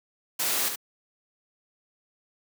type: noise with echo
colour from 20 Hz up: white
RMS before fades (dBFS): -27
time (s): 0.39-0.69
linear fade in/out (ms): 10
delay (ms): 70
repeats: 1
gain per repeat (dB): -6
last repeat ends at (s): 0.76
effects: high-pass 200 Hz 12 dB/octave